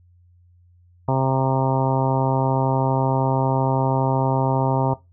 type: harmonic tone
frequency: 132.7 Hz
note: C3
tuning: 25 cents sharp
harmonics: 1 / 2 / 3 / 4 / 5 / 6 / 7 / 8 / 9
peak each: -20 / -26 / -29 / -28 / -26 / -28 / -25 / -36 / -36 dBFS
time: 1.08-4.94 s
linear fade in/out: 5 ms
effects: noise-tail reverb RT60 0.2 s tail -18 dB re dry + added 88 Hz sine -51 dBFS peak until 5.12 s